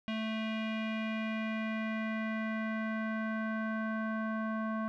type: tone with low-pass filter sweep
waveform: square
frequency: 220 Hz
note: A3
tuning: in tune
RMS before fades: -35 dBFS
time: 0.08-4.88 s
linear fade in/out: 0 ms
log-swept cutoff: 2900 to 1300 Hz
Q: 3.1
effects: none